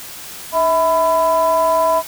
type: ring-modulated tone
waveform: triangle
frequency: 174.9 Hz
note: F3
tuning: 3 cents sharp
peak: -7 dBFS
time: 0.52-2.03 s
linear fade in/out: 50 ms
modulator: 824 Hz
effects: white hiss -33 dBFS RMS until 2.07 s